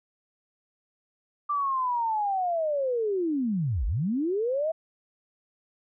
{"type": "linear two-way sweep", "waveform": "sine", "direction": "down then up", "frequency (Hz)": [1183, 43.65, 659], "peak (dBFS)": -24, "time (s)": [1.49, 4.72], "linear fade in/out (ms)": 10, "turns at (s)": 3.86, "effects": []}